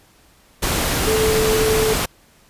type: tone in noise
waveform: sine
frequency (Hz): 437.3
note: A4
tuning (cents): -11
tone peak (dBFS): -16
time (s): 1.07-1.94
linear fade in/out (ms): 10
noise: pink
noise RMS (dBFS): -20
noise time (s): 0.62-2.06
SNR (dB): +1
effects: pink hiss -53 dBFS RMS until 2.49 s + resampled to 32000 Hz